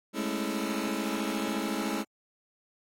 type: chord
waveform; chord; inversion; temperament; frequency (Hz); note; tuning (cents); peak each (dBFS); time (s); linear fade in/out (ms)
sawtooth; A major seventh; third; just; 206.2 / 220 / 275 / 330; G#3 / A3 / C#4 / E4; -12 / 0 / -14 / +2; -31; 0.13-2.05; 50
effects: AAC 48 kbps